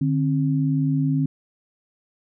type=tone pair together; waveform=sine; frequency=149.17 / 267.4 Hz; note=D3 / C4; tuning=+27 / +38 cents; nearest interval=minor seventh; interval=1011 cents; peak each=-20 / -22 dBFS; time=0.01-1.26 s; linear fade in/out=5 ms; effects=none